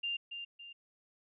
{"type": "tone with echo", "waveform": "sine", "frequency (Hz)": 2794, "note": "F7", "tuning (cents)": 0, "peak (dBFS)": -33, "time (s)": [0.03, 0.17], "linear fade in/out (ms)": 10, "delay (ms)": 280, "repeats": 2, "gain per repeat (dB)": -7, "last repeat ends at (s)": 0.73, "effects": []}